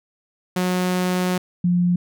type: tone pair in turn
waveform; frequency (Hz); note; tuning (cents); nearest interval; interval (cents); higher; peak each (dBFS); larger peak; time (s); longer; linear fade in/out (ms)
sawtooth / sine; 181.9 / 176.72; F#3 / F3; -29 / +21; minor second; 50; first; -15; neither; 0.56-1.38 / 1.64-1.96; first; 5
effects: none